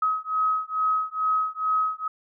sine beating tone pair, 1271 / 1273.3 Hz, D#6 / D#6, +36 / +40 cents, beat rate 2.3 Hz, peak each -25 dBFS, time 0.02-2.08 s, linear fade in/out 5 ms, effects none

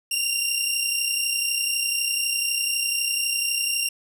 15% pulse tone pair together, 2762 / 2794 Hz, F7 / F7, -20 / 0 cents, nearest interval unison, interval 20 cents, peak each -18 dBFS, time 0.11-3.89 s, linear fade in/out 5 ms, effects none

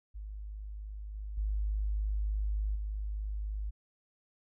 sine tone with level steps, 51.7 Hz, G#1, 7 cents flat, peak -39 / -37 / -29 / -33 dBFS, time 0.14-3.71 s, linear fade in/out 20 ms, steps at 1.14 / 1.37 / 2.75 s, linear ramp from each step 10 ms, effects none

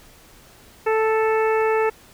harmonic tone, 440 Hz, A4, in tune, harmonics 1 / 2 / 3 / 4 / 5 / 6, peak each -18 / -24 / -28 / -30 / -32 / -34 dBFS, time 0.86-1.9 s, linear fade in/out 10 ms, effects pink hiss -49 dBFS RMS until 2.13 s

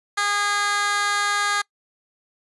15% pulse tone with high-pass filter, 409 Hz, G#4, 26 cents flat, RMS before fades -22 dBFS, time 0.17-1.62 s, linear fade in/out 10 ms, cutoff 1400 Hz, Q 1.2, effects noise-tail reverb RT60 0.1 s tail -24 dB re dry + resampled to 24000 Hz

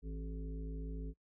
harmonic tone with a mistuned harmonic, 53.8 Hz, A1, 38 cents flat, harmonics 1 / 3 / 5 / 7 / 8, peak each -40 / -48 / -50 / -61 / -53 dBFS, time 0.02-1.14 s, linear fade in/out 50 ms, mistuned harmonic 3, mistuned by +17 cents, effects noise-tail reverb RT60 0.1 s tail -25 dB re dry

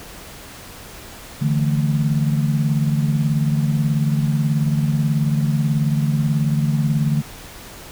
sine chord, D suspended second, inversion none, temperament just, 146.83 / 165.19 / 220.2 Hz, D3 / E3 / A3, 0 / +4 / +2 cents, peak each -17 / -23 / -23 dBFS, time 1.41-7.22 s, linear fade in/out 10 ms, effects pink hiss -38 dBFS RMS until 7.91 s

